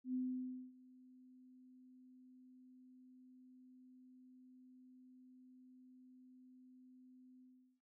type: tone with ADSR envelope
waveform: sine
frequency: 254.8 Hz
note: C4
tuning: 46 cents flat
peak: -36 dBFS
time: 0.04-7.81 s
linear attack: 100 ms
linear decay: 580 ms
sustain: -24 dB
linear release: 390 ms
effects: none